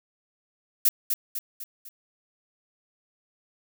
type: noise with echo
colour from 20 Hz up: violet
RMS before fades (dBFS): -19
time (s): 0.85-0.89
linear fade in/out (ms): 5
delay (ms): 250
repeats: 4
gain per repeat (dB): -6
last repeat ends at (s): 1.89
effects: none